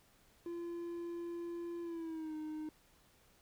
triangle tone with pitch glide, 342.6 to 308.8 Hz, F4 to D#4, -33 to -13 cents, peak -38 dBFS, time 0.46-2.69 s, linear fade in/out 2 ms, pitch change -180 cents, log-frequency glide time 1.82-2.35 s, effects pink hiss -68 dBFS RMS until 3.41 s

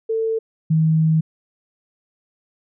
sine tone pair in turn, 446.9 / 158.96 Hz, A4 / D#3, +27 / +37 cents, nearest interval octave + tritone, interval 1790 cents, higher first, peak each -18 / -13 dBFS, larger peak second, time 0.09-0.39 / 0.7-1.21 s, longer second, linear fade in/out 10 ms, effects none

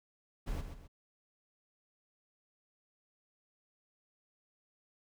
brown noise with echo, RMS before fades -37 dBFS, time 0.46-0.62 s, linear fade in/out 20 ms, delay 130 ms, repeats 2, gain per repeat -8 dB, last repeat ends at 0.88 s, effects none

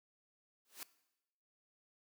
white noise with exponential growth, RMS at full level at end -43 dBFS, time 0.65-0.83 s, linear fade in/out 1 ms, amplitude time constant 39 ms, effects noise-tail reverb RT60 0.9 s tail -18 dB re dry + high-pass 200 Hz 12 dB/octave

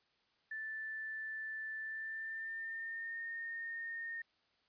sine tone with pitch glide, 1760 to 1835.8 Hz, A6 to A#6, 0 to -27 cents, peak -40 dBFS, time 0.51-4.22 s, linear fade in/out 5 ms, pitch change +73 cents, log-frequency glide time 1.79-3.21 s, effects white hiss -75 dBFS RMS until 4.68 s + resampled to 11025 Hz

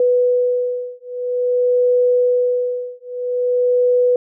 sine beating tone pair, 493.9 / 494.4 Hz, B4 / B4, 0 / +2 cents, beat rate 0.5 Hz, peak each -17 dBFS, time 0-4.16 s, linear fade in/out 2 ms, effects none

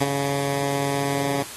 10% pulse tone with ADSR envelope, 140 Hz, C#3, 18 cents sharp, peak -9 dBFS, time 0-1.43 s, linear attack 22 ms, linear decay 24 ms, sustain -7 dB, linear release 7 ms, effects white hiss -37 dBFS RMS until 1.56 s + AAC 32 kbps

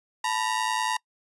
sawtooth ring-modulated tone, 936 Hz, A#5, 7 cents sharp, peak -18 dBFS, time 0.24-0.97 s, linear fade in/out 5 ms, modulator 55 Hz, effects noise-tail reverb RT60 0.1 s tail -25 dB re dry + resampled to 24000 Hz

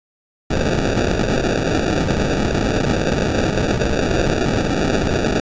violet noise with sample-and-hold, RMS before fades -18 dBFS, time 0.5-5.4 s, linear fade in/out 5 ms, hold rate 1050 Hz, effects resampled to 16000 Hz

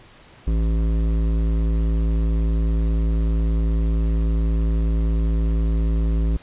sine tone with hard clipping, 55 Hz, A1, in tune, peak -19 dBFS, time 0.47-6.37 s, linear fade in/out 5 ms, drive 13 dB, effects pink hiss -48 dBFS RMS until 6.42 s + resampled to 8000 Hz

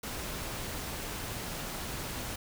pink noise, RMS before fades -38 dBFS, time 0.03-2.36 s, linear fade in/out 5 ms, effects none

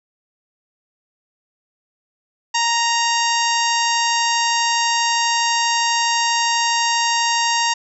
harmonic tone, 932.3 Hz, A#5, in tune, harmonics 1 / 2 / 3 / 4 / 5 / 6 / 7 / 8, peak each -19 / -24 / -24 / -28 / -26 / -26 / -27 / -30 dBFS, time 2.54-7.74 s, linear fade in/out 10 ms, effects none

